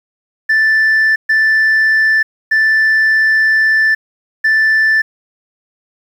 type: tone bursts at uneven times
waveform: sine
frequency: 1762 Hz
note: A6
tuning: 2 cents sharp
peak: -6 dBFS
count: 4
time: 0.49-1.16 / 1.29-2.23 / 2.51-3.95 / 4.44-5.02 s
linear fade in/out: 10 ms
effects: tanh soft clip ceiling -7 dBFS + 7-bit